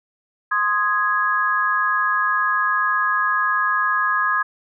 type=chord; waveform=sine; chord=Ab major; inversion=first; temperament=equal; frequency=1046.5 / 1244.5 / 1661.2 Hz; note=C6 / Eb6 / Ab6; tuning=0 / 0 / 0 cents; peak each=-23 / -21 / -20 dBFS; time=0.51-4.43 s; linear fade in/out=10 ms; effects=none